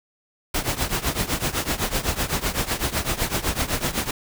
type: noise with tremolo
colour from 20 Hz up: pink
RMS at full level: -21 dBFS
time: 0.54-4.11 s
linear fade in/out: 5 ms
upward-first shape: triangle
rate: 7.9 Hz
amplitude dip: 90%
effects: none